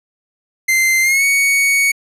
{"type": "tone with pitch glide", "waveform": "45% pulse", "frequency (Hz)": [2081, 2230], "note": ["C7", "C#7"], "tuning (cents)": [-10, 10], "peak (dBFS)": -11, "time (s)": [0.68, 1.92], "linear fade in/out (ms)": 10, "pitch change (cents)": 120, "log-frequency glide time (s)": [1.02, 1.24], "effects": ["resampled to 32000 Hz"]}